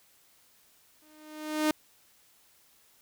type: tone with exponential growth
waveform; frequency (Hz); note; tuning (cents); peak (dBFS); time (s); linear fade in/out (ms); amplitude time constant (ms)
sawtooth; 306.8; D#4; -24; -18; 1.02-1.71; 2; 150
effects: white hiss -63 dBFS RMS until 3.01 s